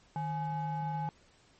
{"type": "ring-modulated tone", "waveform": "triangle", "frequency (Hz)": 343.1, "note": "F4", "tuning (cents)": -31, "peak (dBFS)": -27, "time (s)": [0.16, 1.09], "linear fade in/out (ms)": 0, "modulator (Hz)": 498, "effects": ["pink hiss -64 dBFS RMS until 1.59 s", "MP3 32 kbps"]}